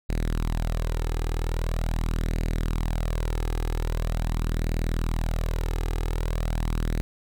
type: tone with flanger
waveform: sawtooth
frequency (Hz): 40.3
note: E1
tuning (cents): -38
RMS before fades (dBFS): -26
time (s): 0.09-7.01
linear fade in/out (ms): 0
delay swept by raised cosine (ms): 0.44 to 2.44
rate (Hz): 0.43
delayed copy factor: +0.5
effects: 10-bit